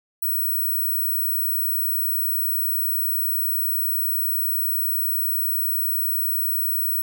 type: tone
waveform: sine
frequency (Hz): 15910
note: B9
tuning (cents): +12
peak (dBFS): -20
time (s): 0.22-7.02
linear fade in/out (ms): 5
effects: none